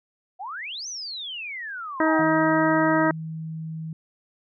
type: exponential two-way sweep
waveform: sine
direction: up then down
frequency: 698 to 6272 to 698 Hz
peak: -31 dBFS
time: 0.39-2.23 s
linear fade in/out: 20 ms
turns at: 0.88 s
type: harmonic tone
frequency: 316.8 Hz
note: D#4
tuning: 31 cents sharp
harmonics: 1 / 2 / 3 / 4 / 5 / 6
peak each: -21 / -24 / -26 / -27 / -28 / -29 dBFS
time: 2-3.11 s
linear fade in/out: 2 ms
type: tone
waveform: sine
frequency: 160 Hz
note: D#3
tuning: 49 cents sharp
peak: -30 dBFS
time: 2.19-3.93 s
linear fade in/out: 2 ms
effects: none